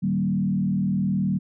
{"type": "tone with frequency modulation", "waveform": "sine", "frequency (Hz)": 190, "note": "F#3", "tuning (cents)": 46, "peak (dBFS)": -20, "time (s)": [0.02, 1.39], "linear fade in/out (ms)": 20, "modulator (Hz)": 39.5, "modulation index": 1, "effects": []}